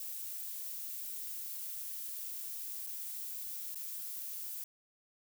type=noise with dropouts; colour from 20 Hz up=violet; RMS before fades=-42 dBFS; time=0-4.64 s; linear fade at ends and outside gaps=2 ms; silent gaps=2.866-2.87 / 3.747-3.756 s; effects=none